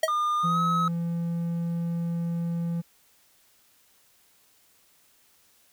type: tone with exponential decay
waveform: square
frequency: 639 Hz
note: D#5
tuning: 46 cents sharp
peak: -17 dBFS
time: 0.03-0.12 s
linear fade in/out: 5 ms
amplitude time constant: 18 ms
type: tone with pitch glide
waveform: triangle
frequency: 1210 to 1281.2 Hz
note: D#6 to E6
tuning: -49 to -50 cents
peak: -21 dBFS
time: 0.08-0.88 s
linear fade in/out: 2 ms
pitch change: +99 cents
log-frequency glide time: 0.39-0.59 s
type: tone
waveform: triangle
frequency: 169.3 Hz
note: E3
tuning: 46 cents sharp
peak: -24 dBFS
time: 0.43-2.82 s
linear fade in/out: 20 ms
effects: white hiss -62 dBFS RMS until 5.72 s